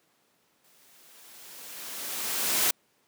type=noise with exponential growth; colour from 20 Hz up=white; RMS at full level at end=-23 dBFS; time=0.64-2.71 s; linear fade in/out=5 ms; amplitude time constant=450 ms; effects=pink hiss -68 dBFS RMS until 3.07 s + high-pass 200 Hz 12 dB/octave